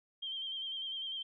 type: tone with vibrato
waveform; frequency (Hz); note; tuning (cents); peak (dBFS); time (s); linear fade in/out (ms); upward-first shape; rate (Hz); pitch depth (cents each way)
sine; 3156; G7; +11; -37; 0.22-1.23; 10; square; 10; 33
effects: none